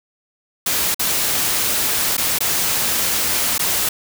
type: noise with dropouts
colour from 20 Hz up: white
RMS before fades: -19 dBFS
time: 0.66-3.89 s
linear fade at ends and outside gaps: 5 ms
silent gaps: 0.945-0.994 / 2.169-2.178 / 2.387-2.405 / 3.581-3.593 s
effects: none